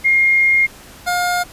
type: tone pair in turn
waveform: sine / 25% pulse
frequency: 2132 / 711.5 Hz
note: C7 / F5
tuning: +32 / +32 cents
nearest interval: octave + perfect fifth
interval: 1900 cents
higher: first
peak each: -10 / -12 dBFS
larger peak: first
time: 0.04-0.67 / 1.06-1.44 s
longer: first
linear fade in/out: 20 ms
effects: pink hiss -40 dBFS RMS until 1.52 s + resampled to 32000 Hz